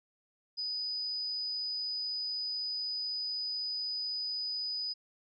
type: tone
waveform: sine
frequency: 4978 Hz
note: D#8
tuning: in tune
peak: -33 dBFS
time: 0.57-4.94 s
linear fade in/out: 20 ms
effects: none